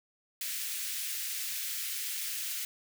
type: high-pass noise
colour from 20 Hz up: white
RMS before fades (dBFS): -36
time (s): 0.41-2.65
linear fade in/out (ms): 2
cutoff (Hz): 1800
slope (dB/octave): 24
effects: none